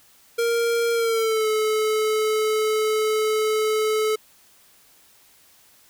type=tone with pitch glide; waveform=square; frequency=466.2 to 432.5 Hz; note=A#4 to A4; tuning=0 to -30 cents; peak=-20 dBFS; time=0.38-4.16 s; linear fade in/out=10 ms; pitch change=-130 cents; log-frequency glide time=0.93-1.48 s; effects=white hiss -55 dBFS RMS until 5.89 s